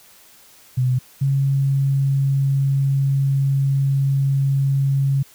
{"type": "tone pair in turn", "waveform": "sine", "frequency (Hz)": [127, 137.25], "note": ["B2", "C#3"], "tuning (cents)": [49, -17], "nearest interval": "minor second", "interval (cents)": 134, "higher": "second", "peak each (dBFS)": -15, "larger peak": "neither", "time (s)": [[0.77, 0.99], [1.21, 5.23]], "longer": "second", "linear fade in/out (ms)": 10, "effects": ["white hiss -49 dBFS RMS until 5.34 s"]}